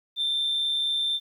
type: tone with amplitude modulation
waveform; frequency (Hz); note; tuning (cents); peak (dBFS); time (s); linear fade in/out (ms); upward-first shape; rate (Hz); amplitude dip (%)
sine; 3571; A7; +25; -20; 0.16-1.2; 50; sine; 144; 40
effects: tanh soft clip ceiling -20 dBFS + 10-bit